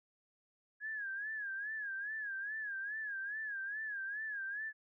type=tone with vibrato; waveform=sine; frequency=1661.2 Hz; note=G#6; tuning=in tune; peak=-38 dBFS; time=0.8-4.73 s; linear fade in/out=50 ms; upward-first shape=sine; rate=2.4 Hz; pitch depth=110 cents each way; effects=none